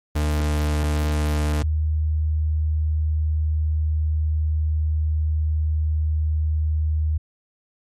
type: tone pair in turn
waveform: 40% pulse / sine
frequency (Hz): 75.1 / 77.39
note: D2 / D#2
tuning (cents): +39 / -9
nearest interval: minor second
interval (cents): 52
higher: second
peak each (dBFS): -18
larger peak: neither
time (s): 0.15-1.63 / 1.63-7.18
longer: second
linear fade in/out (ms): 10
effects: MP3 64 kbps